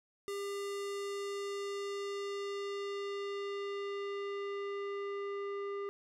square tone with low-pass filter sweep, 400.7 Hz, G4, 38 cents sharp, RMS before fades -39 dBFS, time 0.28-5.89 s, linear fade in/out 0 ms, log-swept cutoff 11000 to 1600 Hz, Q 0.97, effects none

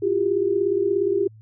sine tone cluster, 342.4 / 362.4 / 399.4 Hz, F4 / F#4 / G4, -34 / -36 / +32 cents, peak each -26 / -25 / -20 dBFS, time 0.02-1.28 s, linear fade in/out 10 ms, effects added 109 Hz sine -44 dBFS peak until 1.41 s

